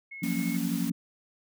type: tone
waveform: sine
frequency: 2177 Hz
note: C#7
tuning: 32 cents flat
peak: -39 dBFS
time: 0.11-0.57 s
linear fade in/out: 10 ms
type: chord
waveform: sine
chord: Gb major seventh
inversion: third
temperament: just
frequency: 173.43 / 185 / 231.2 / 277.5 Hz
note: F3 / Gb3 / Bb3 / Db4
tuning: -12 / 0 / -14 / +2 cents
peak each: -32 / -34 / -31 / -32 dBFS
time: 0.22-0.92 s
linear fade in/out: 10 ms
type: high-pass noise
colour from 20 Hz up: white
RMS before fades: -41 dBFS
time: 0.23-0.9 s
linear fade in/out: 5 ms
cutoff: 330 Hz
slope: 24 dB/octave
effects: none